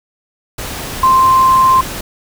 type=tone in noise; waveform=sine; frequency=1046.5 Hz; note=C6; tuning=in tune; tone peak=-6 dBFS; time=1.03-1.81 s; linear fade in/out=5 ms; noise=pink; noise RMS=-24 dBFS; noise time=0.58-2.01 s; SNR=+15 dB; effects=none